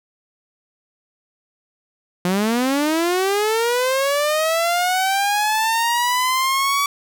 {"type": "linear sweep", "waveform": "sawtooth", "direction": "up", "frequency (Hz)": [174.4, 1143], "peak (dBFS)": -13, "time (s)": [2.25, 6.86], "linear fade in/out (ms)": 2, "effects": []}